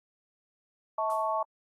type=chord; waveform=sine; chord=A major; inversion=second; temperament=equal with one note detuned; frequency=645.3 / 880 / 1108.7 Hz; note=E5 / A5 / C#6; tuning=-37 / 0 / 0 cents; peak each=-31 / -31 / -31 dBFS; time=0.98-1.43 s; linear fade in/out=5 ms
type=noise with exponential decay; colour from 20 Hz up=violet; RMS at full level=-43 dBFS; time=1.1-1.43 s; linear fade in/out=1 ms; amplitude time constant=70 ms
effects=AAC 32 kbps